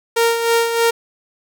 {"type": "tone with tremolo", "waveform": "sawtooth", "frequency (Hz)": 463.1, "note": "A#4", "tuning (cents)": -11, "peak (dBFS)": -8, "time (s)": [0.16, 0.91], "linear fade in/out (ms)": 10, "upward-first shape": "sine", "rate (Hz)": 3.2, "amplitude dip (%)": 55, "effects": []}